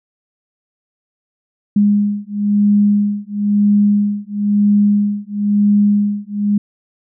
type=beating tone pair; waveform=sine; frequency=204.9 / 205.9 Hz; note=G#3 / G#3; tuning=-23 / -15 cents; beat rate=1 Hz; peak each=-14 dBFS; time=1.76-6.58 s; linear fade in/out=5 ms; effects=none